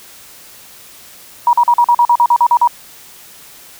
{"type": "tone bursts", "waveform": "sine", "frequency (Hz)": 956, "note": "A#5", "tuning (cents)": 43, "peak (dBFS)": -6, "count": 12, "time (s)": [1.47, 2.675], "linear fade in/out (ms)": 2, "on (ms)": 61, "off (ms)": 43, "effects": ["white hiss -39 dBFS RMS until 3.79 s"]}